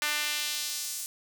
sawtooth tone with high-pass filter sweep, 297.8 Hz, D4, 24 cents sharp, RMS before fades -32 dBFS, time 0.02-1.06 s, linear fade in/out 0 ms, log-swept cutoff 1700 to 7800 Hz, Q 1.1, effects none

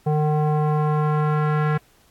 square tone with low-pass filter sweep, 151.7 Hz, D#3, 44 cents flat, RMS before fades -20 dBFS, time 0.06-1.78 s, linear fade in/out 10 ms, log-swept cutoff 700 to 1600 Hz, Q 2.3, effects pink hiss -58 dBFS RMS until 2.1 s + AAC 64 kbps

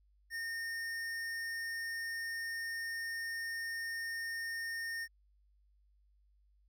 sine tone with tanh clipping, 1830 Hz, A#6, 32 cents flat, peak -39 dBFS, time 0.3-5.08 s, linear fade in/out 50 ms, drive 17 dB, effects added 50 Hz sine -66 dBFS peak until 6.68 s

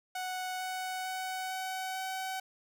sawtooth tone with pitch steps, 740 / 744.3 / 748.6 / 752.9 / 757.3 Hz, F#5 / F#5 / F#5 / F#5 / F#5, 0 / +10 / +20 / +30 / +40 cents, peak -31 dBFS, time 0.15-2.4 s, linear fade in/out 5 ms, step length 450 ms, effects none

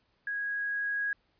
sine tone with level ramp, 1652 Hz, G#6, 10 cents flat, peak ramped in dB -31 to -28 dBFS, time 0.27-1.13 s, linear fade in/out 2 ms, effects pink hiss -72 dBFS RMS until 1.39 s + resampled to 11025 Hz

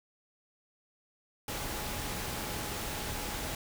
sine tone in noise, 837 Hz, G#5, 13 cents sharp, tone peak -47 dBFS, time 1.48-3.55 s, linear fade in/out 2 ms, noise pink, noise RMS -37 dBFS, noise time 1.48-3.55 s, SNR -13 dB, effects none

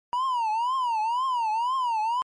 triangle tone with vibrato, 954 Hz, A#5, 40 cents sharp, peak -21 dBFS, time 0.13-2.22 s, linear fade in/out 0 ms, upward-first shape triangle, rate 2 Hz, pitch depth 210 cents each way, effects MP3 48 kbps

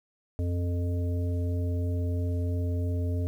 harmonic tone with a mistuned harmonic, 87.31 Hz, F2, in tune, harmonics 1 / 3 / 5 / 7, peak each -26 / -36 / -40 / -43 dBFS, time 0.39-3.27 s, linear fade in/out 0 ms, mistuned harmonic 1, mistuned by +20 cents, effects 10-bit

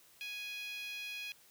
10% pulse tone with high-pass filter, 830.6 Hz, G#5, in tune, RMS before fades -43 dBFS, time 0.21-1.32 s, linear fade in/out 0 ms, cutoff 2600 Hz, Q 4.2, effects white hiss -63 dBFS RMS until 1.5 s

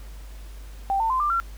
sine tone with pitch steps, 784 / 900.6 / 1034.5 / 1188.3 / 1365 Hz, G5 / A5 / C6 / D6 / F6, 0 / +40 / -20 / +20 / -40 cents, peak -20 dBFS, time 0.9-1.4 s, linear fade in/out 0 ms, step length 100 ms, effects added 50 Hz sine -37 dBFS peak until 1.57 s + pink hiss -51 dBFS RMS until 1.57 s

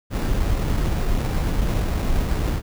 brown noise with sample-and-hold, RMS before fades -21 dBFS, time 0.1-2.62 s, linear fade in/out 50 ms, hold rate 3150 Hz, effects none

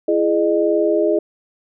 sine tone cluster, 336 / 417.6 / 611 Hz, E4 / G#4 / D#5, +33 / +10 / -32 cents, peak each -18 dBFS, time 0.08-1.19 s, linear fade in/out 5 ms, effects none

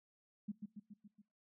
sine tone with echo, 207.7 Hz, G#3, in tune, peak -38 dBFS, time 0.48-0.52 s, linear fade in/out 10 ms, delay 140 ms, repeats 5, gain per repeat -4 dB, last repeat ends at 1.22 s, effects noise-tail reverb RT60 0.3 s tail -23 dB re dry

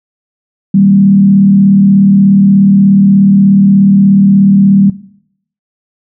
sine tone with frequency modulation, 196 Hz, G3, in tune, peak -3 dBFS, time 0.74-4.9 s, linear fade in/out 5 ms, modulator 36.7 Hz, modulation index 0.58, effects noise-tail reverb RT60 0.7 s tail -18 dB re dry

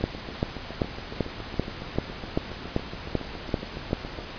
two click trains, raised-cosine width 2 ms, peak -22 / -9 dBFS, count 31 / 11, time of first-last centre 0.01-4.188 / 0.04-3.931 s, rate 7.18 / 2.57 Hz, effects pink hiss -38 dBFS RMS until 4.38 s + resampled to 11025 Hz

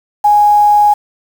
sine tone with quantisation, 830.6 Hz, G#5, in tune, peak -5 dBFS, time 0.24-0.94 s, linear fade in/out 10 ms, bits 5, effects none

